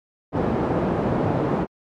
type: band-pass noise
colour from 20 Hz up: pink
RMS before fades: -22 dBFS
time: 0.32-1.67 s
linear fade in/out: 50 ms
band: 130 to 740 Hz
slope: 12 dB/octave
effects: MP3 64 kbps